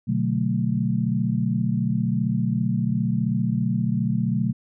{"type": "chord", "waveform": "sine", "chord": "B minor seventh", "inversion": "none", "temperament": "equal with one note detuned", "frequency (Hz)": [124.04, 146.83, 185, 220], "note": ["B2", "D3", "F#3", "A3"], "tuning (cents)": [8, 0, 0, 0], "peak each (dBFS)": [-25, -28, -25, -25], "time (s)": [0.07, 4.53], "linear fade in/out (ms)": 20, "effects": []}